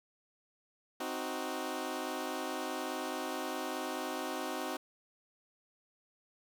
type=chord; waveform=15% pulse; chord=C diminished; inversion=none; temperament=equal; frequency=261.6 / 311.1 / 370 Hz; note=C4 / Eb4 / Gb4; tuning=0 / 0 / 0 cents; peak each=-34 dBFS; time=1-4.77 s; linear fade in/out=5 ms; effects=none